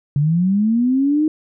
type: linear sweep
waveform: sine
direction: up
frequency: 138.59 to 314.3 Hz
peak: -13 dBFS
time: 0.16-1.28 s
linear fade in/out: 2 ms
effects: none